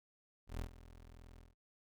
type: tone with ADSR envelope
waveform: 25% pulse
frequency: 41.67 Hz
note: E1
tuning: 19 cents sharp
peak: -34 dBFS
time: 0.47-1.55 s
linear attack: 130 ms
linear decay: 93 ms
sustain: -17 dB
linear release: 160 ms
effects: none